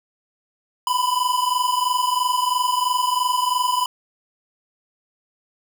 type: tone pair together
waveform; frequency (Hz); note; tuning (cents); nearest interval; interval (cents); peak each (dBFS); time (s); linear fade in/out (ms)
square; 986 / 1009; B5 / B5; -3 / +37; unison; 40; -22; 0.87-3.86; 2
effects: none